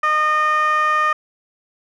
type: tone with band-pass filter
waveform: 15% pulse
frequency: 612 Hz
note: D#5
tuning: 29 cents flat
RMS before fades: -17 dBFS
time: 0.03-1.13 s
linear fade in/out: 5 ms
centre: 1400 Hz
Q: 4.3
effects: none